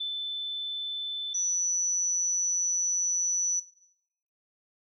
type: tone pair in turn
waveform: sine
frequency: 3520 / 5939 Hz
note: A7 / F#8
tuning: 0 / +6 cents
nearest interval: major sixth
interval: 906 cents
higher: second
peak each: -29 / -26 dBFS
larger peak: second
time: 0-1.34 / 1.34-3.6 s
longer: second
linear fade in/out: 10 ms
effects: noise-tail reverb RT60 0.8 s tail -17 dB re dry